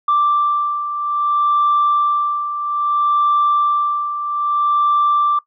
sine beating tone pair, 1174.7 / 1175.31 Hz, D6 / D6, 0 / +1 cents, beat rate 0.61 Hz, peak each -20 / -14 dBFS, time 0.08-5.39 s, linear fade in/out 5 ms, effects noise-tail reverb RT60 0.1 s tail -18 dB re dry + tanh soft clip ceiling -8 dBFS

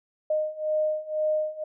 sine beating tone pair, 615 / 617 Hz, D#5 / D#5, -20 / -15 cents, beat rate 2 Hz, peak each -28 / -26 dBFS, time 0.3-1.64 s, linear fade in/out 5 ms, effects none

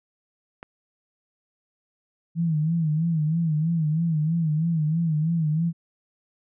click, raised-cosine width 0.5 ms, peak -23 dBFS, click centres 0.629 s
sine tone with vibrato, 160 Hz, D#3, 49 cents sharp, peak -20 dBFS, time 2.35-5.73 s, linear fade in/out 50 ms, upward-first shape sine, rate 3.1 Hz, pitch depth 100 cents each way
effects none

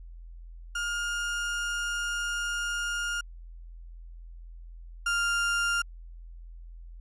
35% pulse tone pair in turn, 1416 / 1398.9 Hz, F6 / F6, +23 / +2 cents, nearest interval unison, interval 21 cents, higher first, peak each -27 / -23 dBFS, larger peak second, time 0.75-3.21 / 5.06-5.82 s, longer first, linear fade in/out 5 ms, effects added 42 Hz sine -42 dBFS peak until 7 s + resampled to 22050 Hz

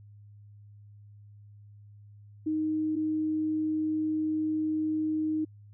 sine tone pair in turn, 311.1 / 311.1 Hz, D#4 / D#4, 0 / 0 cents, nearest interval unison, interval 0 cents, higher neither, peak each -26 / -26 dBFS, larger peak neither, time 2.46-2.96 / 2.96-5.45 s, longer second, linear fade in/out 10 ms, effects added 103 Hz sine -49 dBFS peak until 5.73 s

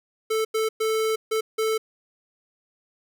square tone bursts at uneven times, 440 Hz, A4, in tune, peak -22 dBFS, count 5, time 0.3-0.45 / 0.54-0.69 / 0.8-1.16 / 1.31-1.41 / 1.58-1.78 s, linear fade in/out 10 ms, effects none

